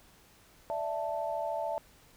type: chord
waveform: sine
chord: D suspended second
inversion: none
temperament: just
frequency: 587.3 / 660.7 / 881 Hz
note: D5 / E5 / A5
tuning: 0 / +4 / +2 cents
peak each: -37 / -34 / -36 dBFS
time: 0.7-1.78 s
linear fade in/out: 0 ms
effects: pink hiss -60 dBFS RMS until 2.16 s